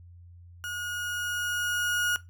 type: tone with level ramp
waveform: 35% pulse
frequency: 1443 Hz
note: F#6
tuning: 44 cents flat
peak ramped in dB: -31 to -22 dBFS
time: 0.64-2.16 s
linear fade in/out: 0 ms
effects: noise-tail reverb RT60 0.2 s tail -18 dB re dry + added 87 Hz sine -47 dBFS peak until 2.29 s